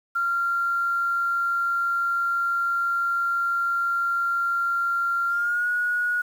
sine tone with pitch glide, 1383 to 1453.4 Hz, F6 to F#6, -17 to -31 cents, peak -21 dBFS, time 0.15-6.22 s, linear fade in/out 10 ms, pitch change +86 cents, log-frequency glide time 5.28-5.68 s, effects 8-bit

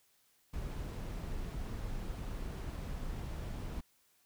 brown noise, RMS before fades -40 dBFS, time 0.53-3.81 s, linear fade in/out 10 ms, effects white hiss -71 dBFS RMS until 4.25 s

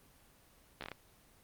slowing click train, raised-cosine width 0.3 ms, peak -25 dBFS, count 6, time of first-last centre 0.81-0.917 s, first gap 13 ms, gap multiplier 1.25, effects pink hiss -64 dBFS RMS until 1.43 s + Opus 24 kbps

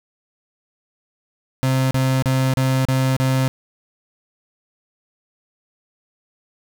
35% pulse tone bursts, 131.4 Hz, C3, 8 cents sharp, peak -14 dBFS, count 6, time 1.63-3.48 s, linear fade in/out 0 ms, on 280 ms, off 34 ms, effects none

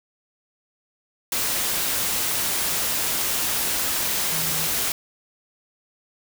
sine tone in noise, 160.9 Hz, E3, 42 cents flat, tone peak -34 dBFS, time 4.32-4.67 s, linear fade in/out 2 ms, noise white, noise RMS -24 dBFS, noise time 1.32-4.92 s, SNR -13 dB, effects none

